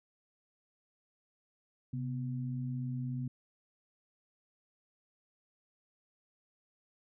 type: tone pair together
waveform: sine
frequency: 130.81 / 247.6 Hz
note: C3 / B3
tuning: 0 / +5 cents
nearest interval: major seventh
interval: 1105 cents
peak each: -35 / -40 dBFS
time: 1.93-3.28 s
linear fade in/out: 5 ms
effects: none